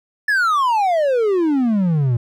triangle exponential sweep, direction down, 1760 to 114.3 Hz, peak -12 dBFS, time 0.28-2.17 s, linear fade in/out 5 ms, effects none

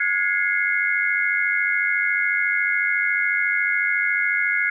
sine tone cluster, 1441 / 1667 / 2081 / 2175 Hz, F#6 / G#6 / C7 / C#7, -46 / +6 / -10 / -33 cents, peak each -24 dBFS, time 0-4.7 s, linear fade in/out 5 ms, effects none

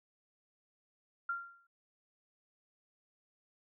sine tone with exponential decay, 1385 Hz, F6, 15 cents flat, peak -31 dBFS, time 1.29-1.67 s, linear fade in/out 5 ms, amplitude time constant 82 ms, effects none

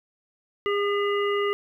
harmonic tone with a mistuned harmonic, 406.7 Hz, G#4, 36 cents flat, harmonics 1 / 3 / 5 / 7, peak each -23 / -29 / -32 / -35 dBFS, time 0.66-1.53 s, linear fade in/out 0 ms, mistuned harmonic 5, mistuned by -21 cents, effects 10-bit

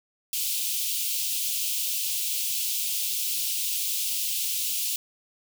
white high-pass noise, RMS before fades -28 dBFS, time 0.33-4.96 s, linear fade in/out 2 ms, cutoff 2600 Hz, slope 48 dB/octave, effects none

